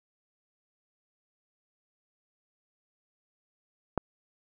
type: click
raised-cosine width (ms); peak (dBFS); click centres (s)
1; -12; 3.977
effects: none